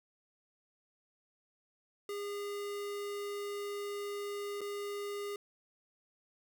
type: tone with dropouts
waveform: square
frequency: 407.2 Hz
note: G#4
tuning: 34 cents flat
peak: -38 dBFS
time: 2.09-5.36 s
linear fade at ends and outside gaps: 2 ms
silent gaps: 4.608-4.614 s
effects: none